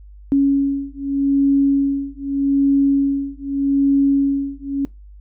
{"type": "beating tone pair", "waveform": "sine", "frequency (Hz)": [277.2, 278.02], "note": ["C#4", "C#4"], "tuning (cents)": [0, 5], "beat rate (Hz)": 0.82, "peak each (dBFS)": -17, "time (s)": [0.32, 4.85], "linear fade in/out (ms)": 0, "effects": ["noise-tail reverb RT60 0.2 s tail -22 dB re dry", "added 50 Hz sine -38 dBFS peak until 5.2 s"]}